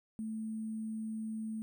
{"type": "tone with sample-and-hold", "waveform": "sine", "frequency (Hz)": 220, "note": "A3", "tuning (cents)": 0, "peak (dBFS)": -36, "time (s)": [0.19, 1.62], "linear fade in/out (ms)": 0, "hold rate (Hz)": 8820, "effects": []}